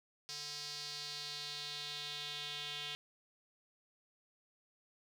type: tone with band-pass filter sweep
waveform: square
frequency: 146.83 Hz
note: D3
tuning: in tune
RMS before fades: -44 dBFS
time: 0.29-2.95 s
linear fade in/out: 0 ms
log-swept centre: 5000 to 3300 Hz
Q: 3.7
effects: 10-bit